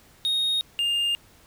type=tone pair in turn; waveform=triangle; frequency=3729 / 2811 Hz; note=A#7 / F7; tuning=0 / +11 cents; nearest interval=perfect fourth; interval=489 cents; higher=first; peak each=-20 dBFS; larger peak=neither; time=0.25-0.61 / 0.79-1.15 s; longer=neither; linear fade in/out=0 ms; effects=pink hiss -55 dBFS RMS until 1.46 s